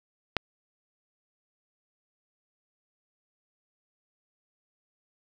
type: click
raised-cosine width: 0.3 ms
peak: -8 dBFS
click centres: 0.367 s
effects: none